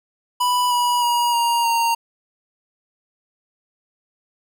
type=tone with pitch steps; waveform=square; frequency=987.8 / 972 / 956.4 / 941 / 925.9 Hz; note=B5 / B5 / A#5 / A#5 / A#5; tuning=0 / -28 / +44 / +16 / -12 cents; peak=-17 dBFS; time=0.4-1.95 s; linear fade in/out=10 ms; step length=310 ms; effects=none